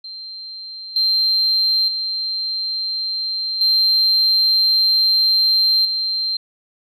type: tone with level steps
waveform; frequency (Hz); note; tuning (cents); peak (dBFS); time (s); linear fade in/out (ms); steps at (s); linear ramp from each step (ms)
sine; 4148; C8; -16; -30 / -13 / -20 / -11 / -18; 0.04-6.37; 5; 0.96 / 1.88 / 3.61 / 5.85; 2
effects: tanh soft clip ceiling -9 dBFS